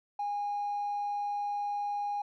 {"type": "tone with hard clipping", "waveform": "sine", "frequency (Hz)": 819, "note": "G#5", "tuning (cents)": -24, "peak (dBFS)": -31, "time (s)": [0.19, 2.22], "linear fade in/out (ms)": 5, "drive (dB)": 1, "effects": []}